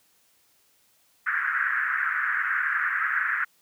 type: band-pass noise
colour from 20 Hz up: pink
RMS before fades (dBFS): -26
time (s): 1.26-3.45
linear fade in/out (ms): 10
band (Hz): 1400 to 1800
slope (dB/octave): 48
effects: white hiss -64 dBFS RMS until 3.61 s + high-pass 60 Hz 12 dB/octave